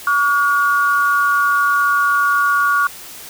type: tone pair together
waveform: sine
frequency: 1138.2 / 1434 Hz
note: C#6 / F6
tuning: +45 / +45 cents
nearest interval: major third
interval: 400 cents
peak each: -15 dBFS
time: 0.07-2.87 s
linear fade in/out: 2 ms
effects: white hiss -35 dBFS RMS until 3.29 s